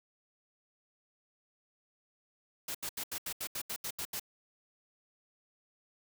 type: noise bursts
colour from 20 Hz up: white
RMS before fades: -38 dBFS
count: 11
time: 2.68-4.197 s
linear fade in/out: 5 ms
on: 67 ms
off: 78 ms
effects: none